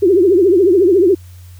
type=tone with vibrato; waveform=sine; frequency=370 Hz; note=F#4; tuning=in tune; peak=-7 dBFS; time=0.02-1.15 s; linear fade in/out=10 ms; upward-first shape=triangle; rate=14 Hz; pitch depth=210 cents each way; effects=added 90 Hz sine -34 dBFS peak until 1.59 s + white hiss -49 dBFS RMS until 1.59 s